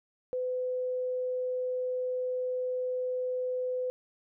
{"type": "tone", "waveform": "sine", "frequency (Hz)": 505, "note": "B4", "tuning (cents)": 39, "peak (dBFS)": -29, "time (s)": [0.33, 3.9], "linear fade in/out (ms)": 0, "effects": []}